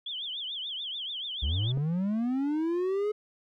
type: tone with vibrato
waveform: sine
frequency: 3271 Hz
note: G#7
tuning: 27 cents flat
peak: -33 dBFS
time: 0.06-1.72 s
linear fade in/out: 5 ms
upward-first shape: triangle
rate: 6.9 Hz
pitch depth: 200 cents each way
type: linear sweep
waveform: triangle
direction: up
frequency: 61.74 to 427.4 Hz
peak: -24 dBFS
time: 1.42-3.12 s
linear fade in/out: 10 ms
type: clicks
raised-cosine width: 2 ms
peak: -28 dBFS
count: 2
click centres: 1.773 / 1.777 s
effects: none